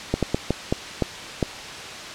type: slowing click train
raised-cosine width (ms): 2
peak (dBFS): -6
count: 7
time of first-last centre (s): 0.14-1.427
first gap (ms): 87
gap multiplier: 1.36
effects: white hiss -34 dBFS RMS until 2.14 s + low-pass 5000 Hz 12 dB/octave